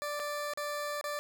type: tone with dropouts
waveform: 20% pulse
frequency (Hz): 587.3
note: D5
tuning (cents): 0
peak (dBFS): -29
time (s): 0.02-1.19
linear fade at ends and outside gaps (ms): 0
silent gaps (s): 0.195-0.199 / 0.536-0.574 / 1.012-1.041
effects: 10-bit